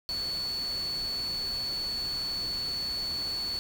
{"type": "tone in noise", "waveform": "sine", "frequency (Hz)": 4435, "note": "C#8", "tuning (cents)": 0, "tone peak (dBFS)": -30, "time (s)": [0.09, 3.59], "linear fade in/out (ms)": 0, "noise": "pink", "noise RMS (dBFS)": -43, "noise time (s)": [0.09, 3.59], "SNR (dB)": 10, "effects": []}